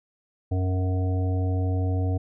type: harmonic tone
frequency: 92.5 Hz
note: F#2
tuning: in tune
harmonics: 1 / 3 / 5 / 7 / 8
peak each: -22 / -32 / -36 / -39 / -40 dBFS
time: 0.51-2.18 s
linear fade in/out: 10 ms
effects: none